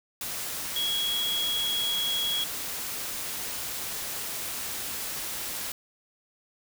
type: tone in noise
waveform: sine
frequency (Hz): 3322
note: G#7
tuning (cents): 0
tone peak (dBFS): -26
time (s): 0.76-2.44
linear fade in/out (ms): 2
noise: white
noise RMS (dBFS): -34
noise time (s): 0.21-5.72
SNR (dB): +5
effects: none